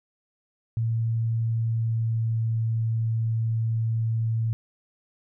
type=tone with pitch glide; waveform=sine; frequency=114 to 113.02 Hz; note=A#2 to A2; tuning=-38 to +47 cents; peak=-22 dBFS; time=0.77-4.53 s; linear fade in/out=0 ms; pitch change=-15 cents; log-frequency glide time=1.47-2.47 s; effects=none